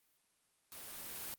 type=noise with level ramp; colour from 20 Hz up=white; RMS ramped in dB=-50 to -43 dBFS; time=0.72-1.34 s; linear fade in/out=0 ms; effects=white hiss -75 dBFS RMS until 1.38 s + Opus 32 kbps